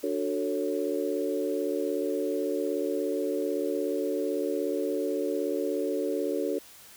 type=chord; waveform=sine; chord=D major seventh; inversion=none; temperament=equal with one note detuned; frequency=293.7 / 370 / 447.4 / 554.4 Hz; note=D4 / F#4 / A4 / C#5; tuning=0 / 0 / +29 / 0 cents; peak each=-32 / -32 / -31 / -33 dBFS; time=0.03-6.59 s; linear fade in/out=10 ms; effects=white hiss -51 dBFS RMS until 6.96 s